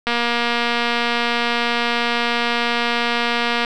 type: click train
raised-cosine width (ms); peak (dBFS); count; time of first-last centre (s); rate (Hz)
0.3; -4; 849; 0.07-3.648; 237
effects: none